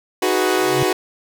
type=chord; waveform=sawtooth; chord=G# minor seventh; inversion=second; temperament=equal; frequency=311.1 / 370 / 415.3 / 493.9 Hz; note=D#4 / F#4 / G#4 / B4; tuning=0 / 0 / 0 / 0 cents; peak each=-20 / -14 / -20 / -20 dBFS; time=0.22-0.93 s; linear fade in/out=5 ms
type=tone with exponential growth; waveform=sine; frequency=135.7 Hz; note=C#3; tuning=36 cents flat; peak=-17 dBFS; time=0.52-0.83 s; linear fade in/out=0 ms; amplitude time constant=66 ms
effects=none